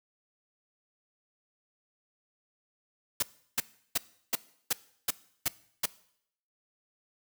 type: noise bursts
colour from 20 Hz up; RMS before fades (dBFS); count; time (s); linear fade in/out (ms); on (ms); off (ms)
white; -27; 8; 3.2-5.858; 5; 26; 350
effects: noise-tail reverb RT60 0.7 s tail -20 dB re dry